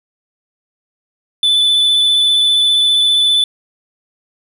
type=tone with vibrato; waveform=triangle; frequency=3497 Hz; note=A7; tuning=11 cents flat; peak=-8 dBFS; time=1.43-3.44 s; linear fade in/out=2 ms; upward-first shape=sine; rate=15 Hz; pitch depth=15 cents each way; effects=none